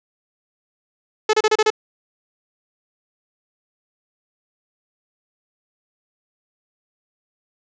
sawtooth tone bursts, 431.3 Hz, A4, 35 cents flat, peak -9 dBFS, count 6, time 1.29-1.703 s, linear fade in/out 5 ms, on 43 ms, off 31 ms, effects resampled to 16000 Hz + 7-bit

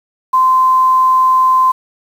sine tone with quantisation, 1035 Hz, C6, 19 cents flat, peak -7 dBFS, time 0.33-1.72 s, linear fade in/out 10 ms, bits 6, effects none

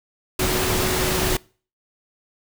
sine tone in noise, 370 Hz, F#4, in tune, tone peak -25 dBFS, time 0.39-1.37 s, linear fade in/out 5 ms, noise pink, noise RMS -22 dBFS, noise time 0.39-1.37 s, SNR -6 dB, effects noise-tail reverb RT60 0.4 s tail -24 dB re dry

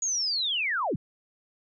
sine linear sweep, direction down, 6780 to 95.9 Hz, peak -25 dBFS, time 0.02-0.96 s, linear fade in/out 5 ms, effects none

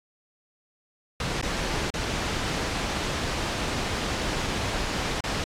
pink noise with dropouts, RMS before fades -28 dBFS, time 1.2-5.44 s, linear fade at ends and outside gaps 2 ms, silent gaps 1.414-1.427 / 1.903-1.939 / 5.206-5.238 s, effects low-pass 6000 Hz 12 dB/octave + AAC 64 kbps

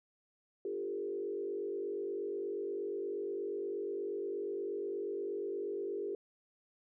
sine tone with frequency modulation, 400.4 Hz, G4, 37 cents sharp, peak -35 dBFS, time 0.65-6.15 s, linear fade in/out 2 ms, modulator 48.4 Hz, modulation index 1.1, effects none

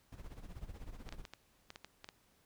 brown noise with tremolo, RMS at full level -45 dBFS, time 0.12-1.25 s, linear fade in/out 5 ms, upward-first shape sine, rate 16 Hz, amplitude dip 80%
clicks, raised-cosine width 0.2 ms, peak -30 dBFS, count 9, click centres 1.09 / 1.125 / 1.252 / 1.336 / 1.704 / 1.759 / 1.846 / 2.044 / 2.089 s
effects pink hiss -71 dBFS RMS until 2.45 s

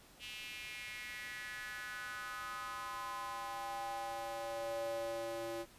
square tone with high-pass filter sweep, 114.4 Hz, A#2, 32 cents flat, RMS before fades -43 dBFS, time 0.19-5.66 s, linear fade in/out 50 ms, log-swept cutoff 2800 to 430 Hz, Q 4.5, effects pink hiss -61 dBFS RMS until 5.78 s + resampled to 32000 Hz

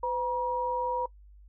sine tone pair together, 506.4 / 956 Hz, B4 / A#5, +43 / +43 cents, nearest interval major seventh, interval 1100 cents, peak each -32 / -28 dBFS, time 0.03-1.06 s, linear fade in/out 5 ms, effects noise-tail reverb RT60 0.1 s tail -21 dB re dry + added 50 Hz sine -50 dBFS peak until 1.48 s

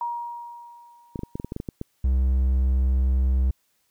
sine tone with exponential decay, 948 Hz, A#5, 29 cents sharp, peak -24 dBFS, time 0.01-1.53 s, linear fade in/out 2 ms, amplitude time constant 330 ms
clicks, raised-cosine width 3 ms, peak -17 dBFS, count 11, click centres 1.158 / 1.192 / 1.234 / 1.355 / 1.399 / 1.446 / 1.521 / 1.564 / 1.601 / 1.688 / 1.814 s
triangle tone, 64.8 Hz, C2, 16 cents flat, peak -16 dBFS, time 2.04-3.51 s, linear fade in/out 5 ms
effects white hiss -69 dBFS RMS until 3.9 s

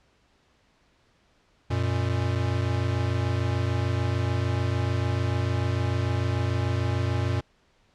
square tone pair together, 91.74 / 118.5 Hz, F#2 / A#2, -14 / +29 cents, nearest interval major third, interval 443 cents, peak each -27 dBFS, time 1.7-7.41 s, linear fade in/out 10 ms, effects pink hiss -64 dBFS RMS until 7.94 s + low-pass 5000 Hz 12 dB/octave

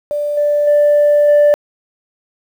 sine tone with level steps, 587.3 Hz, D5, in tune, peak -15 / -10 / -6 / -4 dBFS, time 0.11-1.54 s, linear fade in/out 0 ms, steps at 0.37 / 0.67 / 1.28 s, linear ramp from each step 5 ms, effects tanh soft clip ceiling -5 dBFS + 7-bit

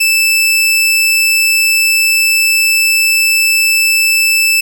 sawtooth tone, 2637 Hz, E7, in tune, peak -5 dBFS, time 0-4.61 s, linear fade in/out 10 ms, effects none

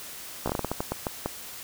slowing click train, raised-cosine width 1 ms, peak -13 dBFS, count 12, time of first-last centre 0.46-1.26 s, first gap 15 ms, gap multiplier 1.29, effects white hiss -41 dBFS RMS until 1.63 s

